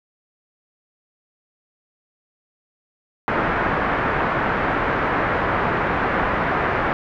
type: low-pass noise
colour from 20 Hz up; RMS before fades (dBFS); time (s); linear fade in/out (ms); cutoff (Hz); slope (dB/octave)
white; -21; 3.28-6.93; 0; 1700; 24
effects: none